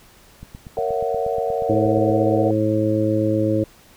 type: click train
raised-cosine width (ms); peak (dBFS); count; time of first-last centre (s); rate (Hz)
5; -24; 15; 0.43-2.099; 8.39
type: chord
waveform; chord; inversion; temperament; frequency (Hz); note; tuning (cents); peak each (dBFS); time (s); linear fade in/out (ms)
sine; F# dominant seventh; first; just; 462.5 / 555 / 666 / 740; A#4 / C#5 / E5 / F#5; -14 / +2 / +18 / 0; -23 / -26 / -27 / -26; 0.77-2.51; 2
type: harmonic tone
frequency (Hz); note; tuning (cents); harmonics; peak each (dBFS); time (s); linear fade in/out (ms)
107.8; A2; -35; 1 / 2 / 3 / 4 / 5; -23 / -26 / -20 / -28 / -22; 1.69-3.64; 5
effects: pink hiss -50 dBFS RMS until 3.96 s